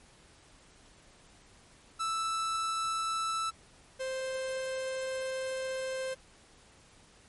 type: tone pair in turn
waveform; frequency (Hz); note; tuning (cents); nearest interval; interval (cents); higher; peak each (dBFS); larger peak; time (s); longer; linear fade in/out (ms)
45% pulse; 1320 / 523.8; E6 / C5; +2 / +2; octave + major third; 1600; first; -30 / -33; first; 1.99-3.51 / 3.99-6.15; second; 20
effects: pink hiss -59 dBFS RMS until 7.28 s + MP3 48 kbps